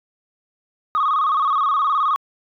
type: tone with vibrato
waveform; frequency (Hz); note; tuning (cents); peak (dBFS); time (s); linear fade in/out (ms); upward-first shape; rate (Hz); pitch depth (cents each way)
sine; 1174.7; D6; 0; -14; 0.95-2.16; 0; square; 19; 98
effects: tanh soft clip ceiling -13 dBFS